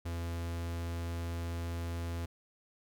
45% pulse tone, 84.7 Hz, E2, 48 cents sharp, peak -35 dBFS, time 0.05-2.26 s, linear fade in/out 10 ms, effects none

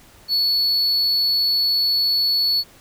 triangle tone, 4417 Hz, C#8, 7 cents flat, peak -15 dBFS, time 0.28-2.64 s, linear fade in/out 50 ms, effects pink hiss -49 dBFS RMS until 2.8 s

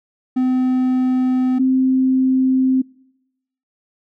triangle / sine tone pair in turn, 255.7 / 260.6 Hz, C4 / C4, -40 / -7 cents, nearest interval unison, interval 33 cents, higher second, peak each -12 dBFS, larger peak neither, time 0.36-1.59 / 1.59-2.82 s, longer neither, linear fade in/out 10 ms, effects noise-tail reverb RT60 0.9 s tail -26 dB re dry

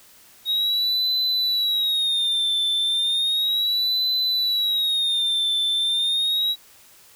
triangle tone with vibrato, 3770 Hz, A#7, 19 cents sharp, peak -18 dBFS, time 0.45-6.56 s, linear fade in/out 50 ms, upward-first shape sine, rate 0.34 Hz, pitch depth 110 cents each way, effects white hiss -51 dBFS RMS until 7.15 s

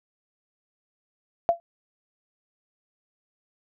sine tone with exponential decay, 682 Hz, F5, 41 cents flat, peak -12 dBFS, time 1.49-1.6 s, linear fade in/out 0 ms, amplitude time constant 22 ms, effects none

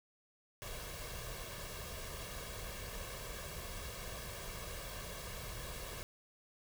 pink noise with comb filter, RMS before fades -45 dBFS, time 0.62-6.03 s, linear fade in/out 0 ms, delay 1.8 ms, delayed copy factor +0.65, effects none

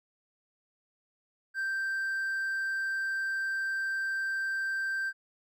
triangle tone with hard clipping, 1568 Hz, G6, in tune, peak -30 dBFS, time 1.54-5.13 s, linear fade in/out 50 ms, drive 5 dB, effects none

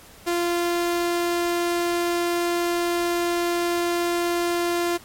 sawtooth tone, 346.2 Hz, F4, 15 cents flat, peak -17 dBFS, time 0.26-4.98 s, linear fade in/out 20 ms, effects pink hiss -47 dBFS RMS until 5.04 s + MP3 64 kbps

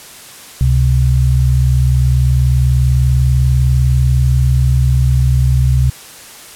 sine tone pair together, 68 / 128.22 Hz, C#2 / C3, -33 / -35 cents, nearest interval major seventh, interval 1098 cents, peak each -11 dBFS, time 0.61-5.9 s, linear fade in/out 0 ms, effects white hiss -35 dBFS RMS until 6.55 s + low-pass 12000 Hz 12 dB/octave

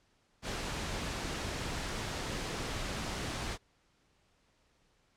pink noise, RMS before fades -37 dBFS, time 0.42-3.58 s, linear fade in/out 50 ms, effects pink hiss -71 dBFS RMS until 5.16 s + low-pass 7000 Hz 12 dB/octave

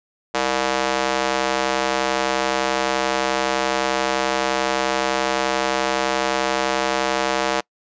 square tone with high-pass filter, 65.8 Hz, C2, 10 cents sharp, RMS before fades -21 dBFS, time 0.34-7.61 s, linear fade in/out 10 ms, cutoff 550 Hz, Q 1, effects noise-tail reverb RT60 0.1 s tail -26 dB re dry + resampled to 16000 Hz

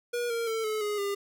square tone with pitch steps, 480.6 / 463.7 / 447.4 / 431.6 / 416.5 / 401.8 Hz, B4 / A#4 / A4 / A4 / G#4 / G4, -47 / -9 / +29 / -33 / +5 / +43 cents, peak -29 dBFS, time 0.13-1.15 s, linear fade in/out 10 ms, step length 170 ms, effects none

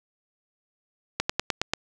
slowing click train, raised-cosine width 0.2 ms, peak -6 dBFS, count 6, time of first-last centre 1.2-1.736 s, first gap 95 ms, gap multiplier 1.06, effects none

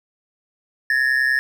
triangle ring-modulated tone, 1760 Hz, A6, in tune, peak -11 dBFS, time 0.9-1.39 s, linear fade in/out 0 ms, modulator 65.1 Hz, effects none

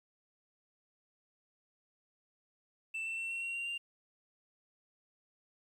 sine tone with pitch steps, 2661 / 2681 / 2701 / 2722 / 2742 / 2763 / 2784 Hz, E7 / E7 / E7 / F7 / F7 / F7 / F7, +16 / +29 / +42 / -45 / -32 / -19 / -6 cents, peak -33 dBFS, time 2.94-3.78 s, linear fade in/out 10 ms, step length 120 ms, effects tanh soft clip ceiling -35 dBFS + 11-bit

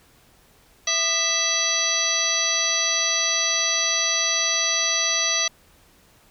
harmonic tone with a mistuned harmonic, 659.3 Hz, E5, in tune, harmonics 1 / 2 / 3 / 4 / 5 / 6 / 7 / 9, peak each -33 / -32 / -28 / -31 / -29 / -27 / -29 / -23 dBFS, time 0.87-5.48 s, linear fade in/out 5 ms, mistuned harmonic 2, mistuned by -140 cents, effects pink hiss -56 dBFS RMS until 6.3 s

